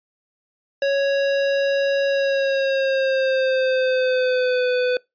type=tone with pitch glide; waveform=square; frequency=554.4 to 499.7 Hz; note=C#5 to B4; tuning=0 to +20 cents; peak=-18 dBFS; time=0.82-4.97 s; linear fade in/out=2 ms; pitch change=-180 cents; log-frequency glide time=2.07-4.67 s; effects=noise-tail reverb RT60 0.2 s tail -24 dB re dry + resampled to 11025 Hz